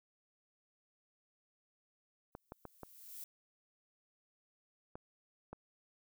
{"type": "noise with exponential growth", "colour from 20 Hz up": "violet", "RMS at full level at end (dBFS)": -46, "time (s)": [2.32, 3.24], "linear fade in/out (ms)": 2, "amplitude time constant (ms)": 200}
{"type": "clicks", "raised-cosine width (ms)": 1, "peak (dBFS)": -32, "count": 6, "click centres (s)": [2.351, 2.521, 2.653, 2.833, 4.955, 5.53]}
{"effects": []}